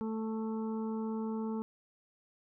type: harmonic tone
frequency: 220.7 Hz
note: A3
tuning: 5 cents sharp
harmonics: 1 / 2 / 4 / 5 / 6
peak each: -34 / -40 / -46 / -53 / -55 dBFS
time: 0.01-1.62 s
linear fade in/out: 0 ms
effects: none